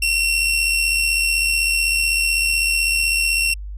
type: tone with amplitude modulation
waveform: sawtooth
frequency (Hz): 2724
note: F7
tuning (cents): -44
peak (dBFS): -11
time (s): 0.02-3.54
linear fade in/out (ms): 5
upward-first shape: sine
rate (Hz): 75.9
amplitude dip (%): 45
effects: added 50 Hz sine -28 dBFS peak until 3.77 s + resampled to 32000 Hz